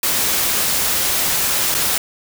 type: noise with dropouts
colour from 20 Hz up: white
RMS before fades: -18 dBFS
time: 0.03-1.98 s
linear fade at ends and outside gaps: 2 ms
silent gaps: 1.743-1.748 s
effects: none